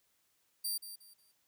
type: tone with echo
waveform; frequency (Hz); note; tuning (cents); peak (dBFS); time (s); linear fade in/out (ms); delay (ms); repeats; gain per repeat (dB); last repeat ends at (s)
10% pulse; 4699; D8; 0; -27; 0.64-0.78; 10; 180; 3; -11; 1.32
effects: white hiss -75 dBFS RMS until 1.47 s